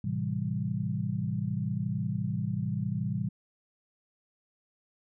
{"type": "chord", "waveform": "sine", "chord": "A minor seventh", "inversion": "none", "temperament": "equal", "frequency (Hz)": [110, 130.81, 164.81, 196], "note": ["A2", "C3", "E3", "G3"], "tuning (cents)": [0, 0, 0, 0], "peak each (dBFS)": -34, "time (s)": [0.04, 3.29], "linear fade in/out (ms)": 5, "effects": []}